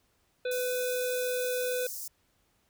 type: harmonic tone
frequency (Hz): 500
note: B4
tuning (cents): +21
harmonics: 1 / 3 / 5 / 7 / 8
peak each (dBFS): -29 / -39 / -43 / -46 / -47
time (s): 0.45-1.87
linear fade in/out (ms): 5
type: high-pass noise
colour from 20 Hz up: white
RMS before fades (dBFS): -39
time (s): 0.51-2.08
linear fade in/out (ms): 5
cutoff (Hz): 5000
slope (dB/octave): 48
effects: pink hiss -71 dBFS RMS until 2.69 s